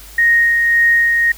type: tone with tremolo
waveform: sine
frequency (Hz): 1866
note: A#6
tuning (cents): +1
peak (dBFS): -8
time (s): 0.18-1.32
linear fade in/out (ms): 5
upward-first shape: sine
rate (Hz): 1.8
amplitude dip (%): 30
effects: added 50 Hz sine -38 dBFS peak until 1.37 s + white hiss -39 dBFS RMS until 1.37 s